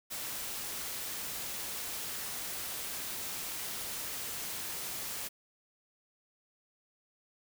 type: noise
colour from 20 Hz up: white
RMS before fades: -39 dBFS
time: 0.1-5.29 s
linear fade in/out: 20 ms
effects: none